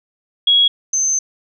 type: tone pair in turn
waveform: sine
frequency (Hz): 3322 / 6224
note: G#7 / G8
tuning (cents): 0 / -13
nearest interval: major seventh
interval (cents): 1087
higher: second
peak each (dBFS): -9 / -14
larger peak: first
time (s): 0.47-0.68 / 0.93-1.19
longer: second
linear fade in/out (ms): 5
effects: none